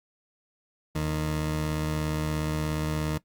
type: tone pair together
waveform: 20% pulse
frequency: 77 / 154 Hz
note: D#2 / D#3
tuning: -17 / -17 cents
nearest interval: octave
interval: 1200 cents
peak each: -26 dBFS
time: 0.95-3.18 s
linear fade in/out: 5 ms
effects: noise-tail reverb RT60 0.1 s tail -18 dB re dry + Opus 48 kbps